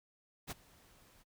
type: noise with ADSR envelope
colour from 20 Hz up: pink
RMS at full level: -40 dBFS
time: 0.47-1.24 s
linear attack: 40 ms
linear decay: 22 ms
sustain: -24 dB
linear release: 30 ms
effects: noise-tail reverb RT60 0.1 s tail -26 dB re dry